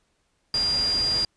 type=tone in noise; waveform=sine; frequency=4800 Hz; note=D8; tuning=37 cents sharp; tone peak=-21 dBFS; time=0.54-1.25 s; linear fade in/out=2 ms; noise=pink; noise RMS=-34 dBFS; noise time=0.54-1.25 s; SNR=+10 dB; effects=pink hiss -70 dBFS RMS until 1.36 s + resampled to 22050 Hz